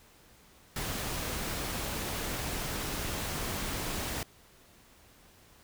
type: noise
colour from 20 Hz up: pink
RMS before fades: -35 dBFS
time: 0.76-4.23 s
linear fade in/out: 2 ms
effects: pink hiss -59 dBFS RMS until 5.63 s